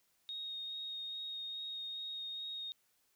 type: tone with vibrato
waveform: sine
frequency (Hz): 3729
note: A#7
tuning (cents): 0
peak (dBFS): -40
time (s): 0.29-2.72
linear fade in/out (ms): 0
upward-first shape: sine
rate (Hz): 2.4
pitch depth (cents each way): 10
effects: white hiss -75 dBFS RMS until 3.15 s